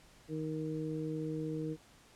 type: harmonic tone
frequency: 156.5 Hz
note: D#3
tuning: 10 cents sharp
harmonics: 1 / 2 / 3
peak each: -39 / -38 / -41 dBFS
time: 0.28-1.77 s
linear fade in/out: 50 ms
effects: pink hiss -61 dBFS RMS until 2.15 s + low-pass 10000 Hz 12 dB/octave